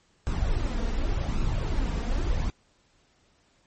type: noise with flanger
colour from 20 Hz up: brown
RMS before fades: -26 dBFS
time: 0.27-2.5 s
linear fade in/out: 0 ms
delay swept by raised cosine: 0.76 to 4.36 ms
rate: 0.88 Hz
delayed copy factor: +0.5
effects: pink hiss -65 dBFS RMS until 3.66 s + MP3 32 kbps